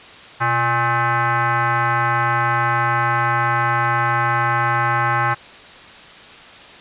sine tone with frequency modulation, 124.8 Hz, B2, 19 cents sharp, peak -15 dBFS, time 0.4-5.35 s, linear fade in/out 20 ms, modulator 473 Hz, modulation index 3.5, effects white hiss -40 dBFS RMS until 6.8 s + resampled to 8000 Hz

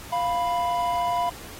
triangle tone pair together, 698.5 / 987.8 Hz, F5 / B5, 0 / 0 cents, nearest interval tritone, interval 600 cents, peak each -23 dBFS, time 0.12-1.3 s, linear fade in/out 10 ms, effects pink hiss -42 dBFS RMS until 1.59 s + AAC 48 kbps

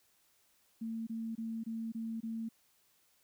sine tone bursts, 225.7 Hz, A3, 44 cents sharp, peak -36 dBFS, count 6, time 0.81-2.49 s, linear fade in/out 10 ms, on 260 ms, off 24 ms, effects white hiss -71 dBFS RMS until 3.23 s

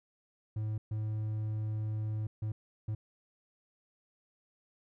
triangle tone bursts at uneven times, 107.9 Hz, A2, 33 cents flat, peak -30 dBFS, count 4, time 0.56-0.78 / 0.91-2.27 / 2.42-2.52 / 2.88-2.95 s, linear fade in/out 5 ms, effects none

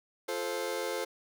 sawtooth chord, F major, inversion none, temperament just, 349.2 / 436.5 / 523.8 Hz, F4 / A4 / C5, 0 / -14 / +2 cents, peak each -35 / -32 / -31 dBFS, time 0.28-1.05 s, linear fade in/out 10 ms, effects none

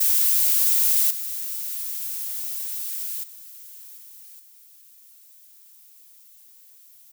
violet noise with level steps, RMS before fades -19 / -30 / -43 / -45 / -51 dBFS, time 0-7.12 s, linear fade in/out 10 ms, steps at 1.1 / 3.23 / 3.97 / 4.39 s, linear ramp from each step 10 ms, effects none

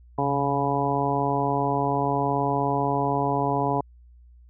harmonic tone with a mistuned harmonic, 140.7 Hz, C#3, 26 cents sharp, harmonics 1 / 2 / 3 / 4 / 5 / 6 / 7, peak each -29 / -29 / -29 / -33 / -28 / -29 / -28 dBFS, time 0.18-3.81 s, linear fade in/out 5 ms, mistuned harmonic 1, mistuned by -46 cents, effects added 60 Hz sine -48 dBFS peak until 4.49 s

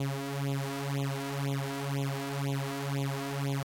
sawtooth tone with flanger, 138.59 Hz, C#3, in tune, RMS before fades -33 dBFS, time 0-3.63 s, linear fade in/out 5 ms, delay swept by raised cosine 0.28 to 3.08 ms, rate 2 Hz, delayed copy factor +0.9, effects AAC 48 kbps

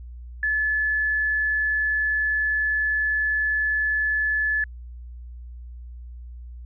sine tone, 1725 Hz, A6, 35 cents flat, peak -20 dBFS, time 0.43-4.64 s, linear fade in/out 2 ms, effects added 60 Hz sine -36 dBFS peak until 6.65 s

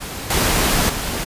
pink noise with level steps, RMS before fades -29 / -17 / -24 dBFS, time 0-1.25 s, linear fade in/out 20 ms, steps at 0.3 / 0.89 s, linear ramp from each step 5 ms, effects resampled to 32000 Hz

